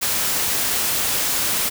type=noise; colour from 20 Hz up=white; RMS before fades=-21 dBFS; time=0.01-1.7 s; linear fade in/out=20 ms; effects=none